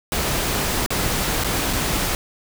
pink noise with dropouts, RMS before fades -22 dBFS, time 0.12-2.15 s, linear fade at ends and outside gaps 0 ms, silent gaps 0.862-0.905 / 1.437-1.445 / 1.729-1.733 s, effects none

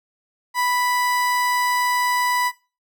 30% pulse tone, 987.8 Hz, B5, in tune, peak -16 dBFS, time 0.54-2.52 s, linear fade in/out 50 ms, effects noise-tail reverb RT60 0.3 s tail -18 dB re dry

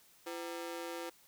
sawtooth ring-modulated tone, 424.4 Hz, G#4, 38 cents sharp, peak -33 dBFS, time 0.26-1.1 s, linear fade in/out 10 ms, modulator 84.7 Hz, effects white hiss -64 dBFS RMS until 1.27 s

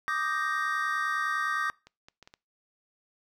triangle chord, Eb major seventh, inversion third, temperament equal, 1174.7 / 1244.5 / 1568 / 1864.7 Hz, D6 / Eb6 / G6 / Bb6, 0 / 0 / 0 / 0 cents, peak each -31 dBFS, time 0.08-1.7 s, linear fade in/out 0 ms
clicks, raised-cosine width 0.2 ms, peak -32 dBFS, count 5, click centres 1.87 / 2.085 / 2.227 / 2.275 / 2.339 s
effects noise-tail reverb RT60 0.3 s tail -24 dB re dry

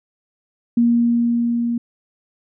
sine tone with level ramp, 236 Hz, A#3, 22 cents sharp, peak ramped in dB -11 to -18 dBFS, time 0.77-1.78 s, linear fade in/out 5 ms, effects none

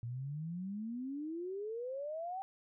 sine exponential sweep, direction up, 114.9 to 784 Hz, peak -38 dBFS, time 0.03-2.42 s, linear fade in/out 0 ms, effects none

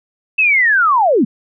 sine linear sweep, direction down, 2661 to 184.5 Hz, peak -9 dBFS, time 0.38-1.25 s, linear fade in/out 10 ms, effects none

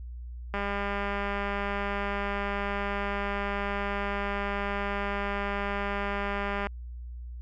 click train, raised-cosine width 0.5 ms, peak -17 dBFS, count 1233, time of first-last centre 0.54-6.669 s, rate 201 Hz, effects added 60 Hz sine -37 dBFS peak until 7.41 s

